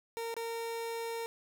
30% pulse tone with dropouts, 460.1 Hz, A#4, 23 cents flat, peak -33 dBFS, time 0.17-1.26 s, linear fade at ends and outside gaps 0 ms, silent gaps 0.341-0.366 s, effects none

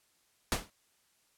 pink noise with exponential decay, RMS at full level -26 dBFS, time 0.52-0.7 s, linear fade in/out 0 ms, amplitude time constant 39 ms, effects white hiss -71 dBFS RMS until 1.37 s + low-pass 12000 Hz 12 dB/octave

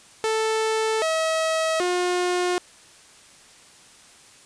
sawtooth tone with pitch steps, 440.6 / 642 / 358 Hz, A4 / E5 / F4, +2 / -46 / +43 cents, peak -17 dBFS, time 0.24-2.58 s, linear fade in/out 0 ms, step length 780 ms, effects white hiss -50 dBFS RMS until 4.45 s + resampled to 22050 Hz

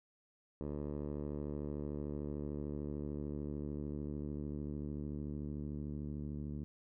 10% pulse tone with low-pass filter sweep, 73.42 Hz, D2, in tune, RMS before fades -41 dBFS, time 0.61-6.64 s, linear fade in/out 0 ms, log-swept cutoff 580 to 230 Hz, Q 1.1, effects none

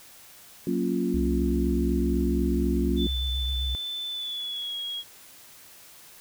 sine chord, Gb major seventh, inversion none, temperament equal, 185 / 233.1 / 277.2 / 349.2 Hz, Gb3 / Bb3 / Db4 / F4, 0 / 0 / 0 / 0 cents, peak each -29 dBFS, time 0.67-3.07 s, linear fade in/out 2 ms
sine tone with vibrato, 65.41 Hz, C2, in tune, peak -26 dBFS, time 1.14-3.75 s, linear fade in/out 0 ms, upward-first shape sine, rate 7.7 Hz, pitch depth 69 cents each way
sine tone with pitch glide, 3520 to 3303 Hz, A7 to G#7, 0 to -10 cents, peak -30 dBFS, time 2.96-5.04 s, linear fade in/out 50 ms, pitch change -110 cents, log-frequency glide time 4.1-4.76 s
effects white hiss -50 dBFS RMS until 6.2 s

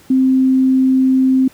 sine tone, 261.6 Hz, C4, in tune, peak -9 dBFS, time 0.1-1.48 s, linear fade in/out 5 ms, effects pink hiss -46 dBFS RMS until 1.53 s + high-pass 60 Hz 12 dB/octave

